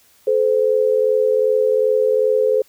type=tone pair together; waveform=sine; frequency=431.8 / 514.4 Hz; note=A4 / C5; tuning=-33 / -30 cents; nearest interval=minor third; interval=303 cents; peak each=-16 dBFS; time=0.27-2.62 s; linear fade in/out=5 ms; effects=white hiss -54 dBFS RMS until 2.68 s